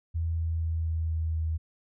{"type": "tone with pitch steps", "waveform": "sine", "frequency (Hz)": [82.41, 81.94, 81.46, 80.99, 80.53, 80.06], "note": ["E2", "E2", "E2", "E2", "E2", "D#2"], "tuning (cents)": [0, -10, -20, -30, -40, 50], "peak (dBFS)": -26, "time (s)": [0.14, 1.58], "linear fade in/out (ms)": 20, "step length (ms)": 240, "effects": []}